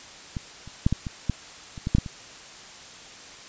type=clicks; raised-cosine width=5 ms; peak=-17 / -29 / -6 / -10 / -18 / -10 / -25 / -14 / -6 / -9 / -22 dBFS; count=11; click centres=0.368 / 0.676 / 0.865 / 0.926 / 1.068 / 1.297 / 1.778 / 1.871 / 1.95 / 1.984 / 2.062 s; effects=white hiss -44 dBFS RMS until 3.48 s + resampled to 16000 Hz